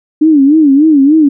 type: tone with vibrato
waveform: sine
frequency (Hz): 293.7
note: D4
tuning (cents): 0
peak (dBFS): -3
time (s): 0.21-1.29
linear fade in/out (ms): 10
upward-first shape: sine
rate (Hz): 3.4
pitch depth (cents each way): 150
effects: none